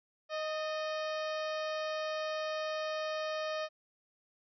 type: harmonic tone with a mistuned harmonic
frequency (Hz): 622.3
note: D#5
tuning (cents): 0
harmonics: 1 / 2 / 3 / 4 / 5 / 6 / 7 / 8 / 9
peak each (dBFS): -35 / -41 / -45 / -47 / -49 / -51 / -52 / -53 / -54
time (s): 0.29-3.69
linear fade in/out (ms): 50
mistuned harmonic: 3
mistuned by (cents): -47
effects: none